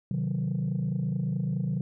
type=chord; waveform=sine; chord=C diminished; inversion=none; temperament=equal; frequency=130.81 / 155.56 / 185 Hz; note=C3 / Eb3 / Gb3; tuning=0 / 0 / 0 cents; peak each=-29 dBFS; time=0.11-1.81 s; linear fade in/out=2 ms; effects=tanh soft clip ceiling -22 dBFS